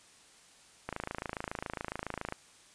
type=click train; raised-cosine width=0.5 ms; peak=-20 dBFS; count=40; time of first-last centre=0.89-2.324 s; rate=27.2 Hz; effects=white hiss -59 dBFS RMS until 2.74 s + resampled to 22050 Hz